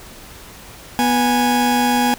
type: tone pair together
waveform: 40% pulse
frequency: 245.4 / 827 Hz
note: B3 / G#5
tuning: -11 / -8 cents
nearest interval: octave + major sixth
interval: 2103 cents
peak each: -16 dBFS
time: 0.99-2.14 s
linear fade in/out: 0 ms
effects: pink hiss -39 dBFS RMS until 2.18 s